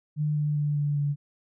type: tone with pitch steps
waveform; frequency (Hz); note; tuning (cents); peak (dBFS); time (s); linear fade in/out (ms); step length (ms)
sine; 150.4 / 148.84 / 147.3 / 145.78 / 144.27; D3 / D3 / D3 / D3 / D3; +42 / +24 / +6 / -12 / -30; -23; 0.16-1.16; 50; 200
effects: none